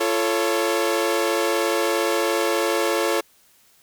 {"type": "chord", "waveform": "sawtooth", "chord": "F augmented", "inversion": "none", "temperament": "equal with one note detuned", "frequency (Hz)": [343, 440, 554.4], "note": ["F4", "A4", "C#5"], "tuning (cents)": [-31, 0, 0], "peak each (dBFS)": -20, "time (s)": [0, 3.21], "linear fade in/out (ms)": 10, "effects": ["white hiss -57 dBFS RMS until 3.82 s"]}